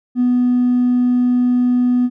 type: tone with hard clipping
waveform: sine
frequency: 247.2 Hz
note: B3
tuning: 2 cents sharp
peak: -12 dBFS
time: 0.15-2.1 s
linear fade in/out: 50 ms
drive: 1 dB
effects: none